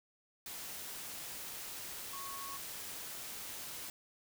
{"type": "tone in noise", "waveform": "sine", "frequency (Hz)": 1104, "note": "C#6", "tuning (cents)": -7, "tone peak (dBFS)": -45, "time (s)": [2.13, 2.57], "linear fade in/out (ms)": 2, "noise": "white", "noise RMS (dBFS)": -45, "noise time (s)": [0.46, 3.9], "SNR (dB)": -3, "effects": []}